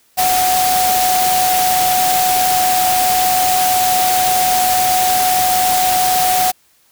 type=tone in noise; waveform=sine; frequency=738 Hz; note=F#5; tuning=5 cents flat; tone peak=-13 dBFS; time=0.17-6.52 s; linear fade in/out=20 ms; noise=white; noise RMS=-18 dBFS; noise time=0.17-6.52 s; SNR=+2 dB; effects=white hiss -55 dBFS RMS until 6.91 s